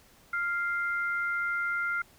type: tone pair together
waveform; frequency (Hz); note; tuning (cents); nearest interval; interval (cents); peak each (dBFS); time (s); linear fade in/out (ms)
sine; 1396.9 / 2093; F6 / C7; 0 / 0; perfect fifth; 700; -28 / -35; 0.33-2.02; 5
effects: pink hiss -59 dBFS RMS until 2.18 s